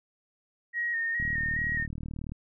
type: tone with vibrato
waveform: sine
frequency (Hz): 1864.7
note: A#6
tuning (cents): 0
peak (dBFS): -27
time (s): 0.73-1.87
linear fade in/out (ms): 50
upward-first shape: square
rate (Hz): 2.4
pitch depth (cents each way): 27
type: click train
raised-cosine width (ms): 5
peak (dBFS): -25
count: 44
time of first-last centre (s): 1.2-2.32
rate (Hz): 38.4
effects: none